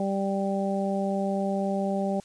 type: harmonic tone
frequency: 196 Hz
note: G3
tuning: in tune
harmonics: 1 / 2 / 3 / 4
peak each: -27 / -33 / -30 / -33 dBFS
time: 0-2.2 s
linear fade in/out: 2 ms
effects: white hiss -55 dBFS RMS until 2.24 s + resampled to 22050 Hz